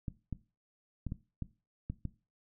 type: clicks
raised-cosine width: 5 ms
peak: -24 dBFS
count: 7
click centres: 0.082 / 0.327 / 1.067 / 1.121 / 1.423 / 1.9 / 2.053 s
effects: noise-tail reverb RT60 0.3 s tail -17 dB re dry